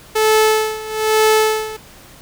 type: tone with tremolo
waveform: sawtooth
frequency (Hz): 434.8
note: A4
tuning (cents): -21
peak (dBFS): -6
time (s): 0.15-1.77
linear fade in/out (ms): 10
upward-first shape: sine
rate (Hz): 1.1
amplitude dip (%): 85
effects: pink hiss -42 dBFS RMS until 2.21 s